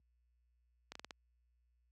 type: slowing click train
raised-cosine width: 0.2 ms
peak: -29 dBFS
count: 5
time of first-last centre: 0.92-1.108 s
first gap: 34 ms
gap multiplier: 1.22
effects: added 60 Hz sine -57 dBFS peak until 1.91 s + high-pass 150 Hz 12 dB/octave